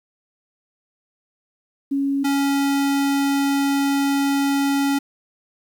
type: tone pair in turn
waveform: sine / square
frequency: 277.2 / 278.7 Hz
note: C#4 / C#4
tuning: 0 / +9 cents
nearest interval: unison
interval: 9 cents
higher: second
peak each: -18 dBFS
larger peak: neither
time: 1.91-2.24 / 2.24-4.99 s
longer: second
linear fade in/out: 10 ms
effects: 9-bit